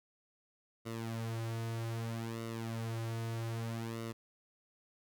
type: tone with flanger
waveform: sawtooth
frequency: 114.2 Hz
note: A#2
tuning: 35 cents flat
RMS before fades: -39 dBFS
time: 0.85-4.13 s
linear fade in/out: 20 ms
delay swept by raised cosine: 1.2 to 5.1 ms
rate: 0.63 Hz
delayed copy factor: -0.75
effects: none